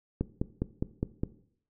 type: click train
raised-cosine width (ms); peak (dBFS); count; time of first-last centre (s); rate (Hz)
3; -15; 6; 0.21-1.235; 4.88
effects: noise-tail reverb RT60 0.6 s tail -17 dB re dry